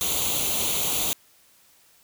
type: noise with comb filter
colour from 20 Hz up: white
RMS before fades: -25 dBFS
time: 0.01-1.13 s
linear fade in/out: 0 ms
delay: 0.29 ms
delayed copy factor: +0.75
effects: white hiss -58 dBFS RMS until 2.03 s